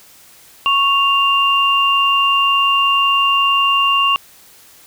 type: tone pair together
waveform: sine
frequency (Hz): 1107.6 / 2791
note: C#6 / F7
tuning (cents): -2 / -2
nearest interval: octave + major third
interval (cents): 1600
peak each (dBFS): -14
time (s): 0.66-4.16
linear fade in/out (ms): 0
effects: white hiss -45 dBFS RMS until 4.86 s